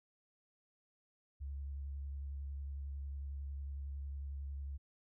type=tone with vibrato; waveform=sine; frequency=69.7 Hz; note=C#2; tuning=10 cents sharp; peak=-40 dBFS; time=1.4-4.78 s; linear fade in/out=20 ms; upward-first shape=square; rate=11 Hz; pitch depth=19 cents each way; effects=none